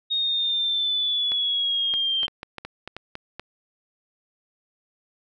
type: linear sweep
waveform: sine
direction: down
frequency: 3729 to 3136 Hz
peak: -21 dBFS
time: 0.1-2.27 s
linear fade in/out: 20 ms
type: clicks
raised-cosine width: 0.3 ms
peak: -18 dBFS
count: 11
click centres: 1.319 / 1.939 / 2.232 / 2.281 / 2.431 / 2.583 / 2.65 / 2.876 / 2.966 / 3.154 / 3.396 s
effects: none